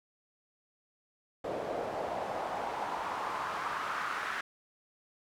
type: noise with band-pass filter sweep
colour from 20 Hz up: pink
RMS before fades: -36 dBFS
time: 1.44-4.41 s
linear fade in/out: 5 ms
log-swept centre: 540 to 1500 Hz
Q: 2.7
effects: none